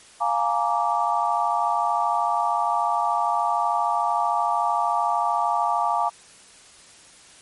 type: chord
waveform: sine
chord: Bb dominant seventh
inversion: second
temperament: just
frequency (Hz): 699.2 / 839.1 / 932.3 / 1165.4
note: F5 / Ab5 / Bb5 / D6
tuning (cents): +2 / +18 / 0 / -14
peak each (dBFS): -25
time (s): 0.2-6.1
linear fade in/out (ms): 20
effects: white hiss -49 dBFS RMS until 7.41 s + MP3 48 kbps